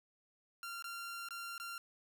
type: tone with dropouts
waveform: sawtooth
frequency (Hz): 1382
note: F6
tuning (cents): -19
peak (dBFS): -39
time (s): 0.63-1.78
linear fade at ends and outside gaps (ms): 1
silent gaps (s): 0.824-0.842 / 1.287-1.307 / 1.58-1.599
effects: none